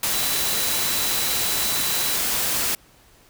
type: tone in noise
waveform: sine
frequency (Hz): 3968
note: B7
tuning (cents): +7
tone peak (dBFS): -30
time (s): 0.13-2.15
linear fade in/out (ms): 2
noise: white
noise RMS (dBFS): -23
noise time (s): 0.03-2.75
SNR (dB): -10
effects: pink hiss -54 dBFS RMS until 3.29 s